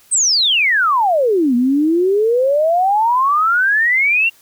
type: exponential two-way sweep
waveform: sine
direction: down then up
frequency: 8650 to 236 to 2795 Hz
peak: -11 dBFS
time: 0.11-4.3 s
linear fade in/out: 20 ms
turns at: 1.55 s
effects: white hiss -50 dBFS RMS until 4.41 s